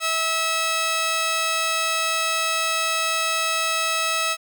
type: tone pair together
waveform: 10% pulse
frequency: 649 / 1298 Hz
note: E5 / E6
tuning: -27 / -27 cents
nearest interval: octave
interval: 1200 cents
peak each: -17 dBFS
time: 0-4.37 s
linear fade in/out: 50 ms
effects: none